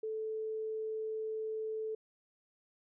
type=tone; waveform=sine; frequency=437.7 Hz; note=A4; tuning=9 cents flat; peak=-35 dBFS; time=0.03-1.95 s; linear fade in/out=5 ms; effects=none

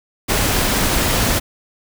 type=noise; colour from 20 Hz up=pink; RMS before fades=-17 dBFS; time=0.28-1.4 s; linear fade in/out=20 ms; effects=none

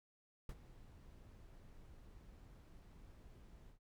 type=noise with ADSR envelope; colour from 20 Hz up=brown; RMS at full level=-43 dBFS; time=0.49-3.79 s; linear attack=3 ms; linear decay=44 ms; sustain=-16 dB; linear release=100 ms; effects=noise-tail reverb RT60 0.1 s tail -26 dB re dry

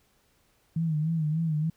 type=tone with vibrato; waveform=sine; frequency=158.2 Hz; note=D#3; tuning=29 cents sharp; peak=-24 dBFS; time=0.76-1.7 s; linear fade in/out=5 ms; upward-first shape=sine; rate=3.4 Hz; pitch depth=83 cents each way; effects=pink hiss -67 dBFS RMS until 1.76 s

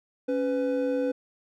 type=tone pair together; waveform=triangle; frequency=277.2 / 500.8 Hz; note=C#4 / B4; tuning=0 / +24 cents; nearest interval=minor seventh; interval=1024 cents; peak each=-26 / -24 dBFS; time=0.28-1.12 s; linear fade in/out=10 ms; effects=none

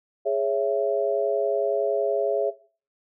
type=chord; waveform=sine; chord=C# minor; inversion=second; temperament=just; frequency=415.8 / 554.4 / 665.2 Hz; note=G#4 / C#5 / E5; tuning=+2 / 0 / +16 cents; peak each=-25 dBFS; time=0.25-2.51 s; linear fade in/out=20 ms; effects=noise-tail reverb RT60 0.4 s tail -17 dB re dry

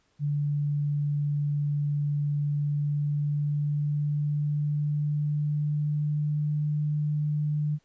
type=tone with pitch glide; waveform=sine; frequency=145.7 to 149.45 Hz; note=D3 to D3; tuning=-13 to +31 cents; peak=-24 dBFS; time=0.19-7.79 s; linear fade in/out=50 ms; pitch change=+44 cents; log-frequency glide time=2.39-6.59 s; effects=pink hiss -69 dBFS RMS until 7.84 s + resampled to 16000 Hz

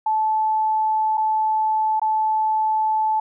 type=tone with dropouts; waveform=sine; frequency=870 Hz; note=A5; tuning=20 cents flat; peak=-17 dBFS; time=0.06-3.2 s; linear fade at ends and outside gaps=5 ms; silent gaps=1.173-1.177 / 1.997-2.016 s; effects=none

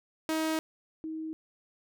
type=tone pair in turn; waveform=sawtooth / sine; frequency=317.1 / 317.1 Hz; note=D#4 / D#4; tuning=+33 / +33 cents; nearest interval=unison; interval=0 cents; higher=neither; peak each=-24 / -34 dBFS; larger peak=first; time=0.29-0.59 / 1.04-1.33 s; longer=first; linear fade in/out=0 ms; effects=none

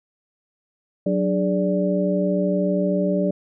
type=tone cluster; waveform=sine; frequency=185.4 / 298.2 / 413.3 / 583 Hz; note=F#3 / D4 / G#4 / D5; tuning=+4 / +27 / -8 / -13 cents; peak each=-21 / -26 / -27 / -23 dBFS; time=1.06-3.31 s; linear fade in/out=5 ms; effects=none

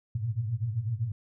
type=tone cluster; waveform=sine; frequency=101.3 / 113.9 / 121.8 Hz; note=G#2 / A#2 / B2; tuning=-43 / -40 / -24 cents; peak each=-35 / -30 / -34 dBFS; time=0.15-1.12 s; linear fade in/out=5 ms; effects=none

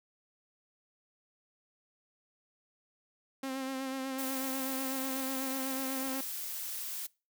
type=tone with vibrato; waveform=sawtooth; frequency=265.3 Hz; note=C4; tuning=24 cents sharp; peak=-31 dBFS; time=3.43-6.21 s; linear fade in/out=5 ms; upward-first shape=sine; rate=8.1 Hz; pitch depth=29 cents each way
type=noise; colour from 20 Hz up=blue; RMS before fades=-39 dBFS; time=4.18-7.07 s; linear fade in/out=10 ms
effects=noise-tail reverb RT60 0.3 s tail -23 dB re dry

